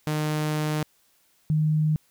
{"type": "tone pair in turn", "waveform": ["sawtooth", "sine"], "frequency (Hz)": [152.7, 154.3], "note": ["D#3", "D#3"], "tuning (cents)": [-32, -14], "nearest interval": "unison", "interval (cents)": 18, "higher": "second", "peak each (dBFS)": [-20, -19], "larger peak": "second", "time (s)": [[0.07, 0.83], [1.5, 1.96]], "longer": "first", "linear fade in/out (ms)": 0, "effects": ["white hiss -64 dBFS RMS until 2.1 s"]}